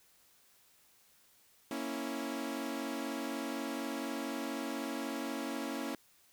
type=chord; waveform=sawtooth; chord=A# diminished; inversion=none; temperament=equal; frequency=233.1 / 277.2 / 329.6 Hz; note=A#3 / C#4 / E4; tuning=0 / 0 / 0 cents; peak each=-38 / -35 / -38 dBFS; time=1.71-5.95 s; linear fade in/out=2 ms; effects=white hiss -66 dBFS RMS until 6.32 s